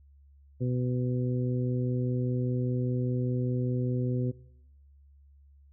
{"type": "harmonic tone", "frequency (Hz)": 125, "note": "B2", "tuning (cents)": 21, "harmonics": [1, 2, 3, 4], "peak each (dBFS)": [-27, -33, -37, -39], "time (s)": [0.6, 4.32], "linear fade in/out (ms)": 20, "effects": ["noise-tail reverb RT60 0.9 s tail -22 dB re dry", "added 70 Hz sine -54 dBFS peak until 5.72 s"]}